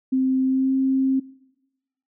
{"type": "tone with pitch glide", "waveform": "sine", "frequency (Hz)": [261.6, 265.6], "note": ["C4", "C4"], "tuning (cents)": [0, 26], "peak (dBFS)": -17, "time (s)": [0.12, 1.2], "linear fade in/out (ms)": 10, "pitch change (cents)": 26, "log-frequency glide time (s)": [0.44, 0.72], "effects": ["noise-tail reverb RT60 1.0 s tail -22 dB re dry"]}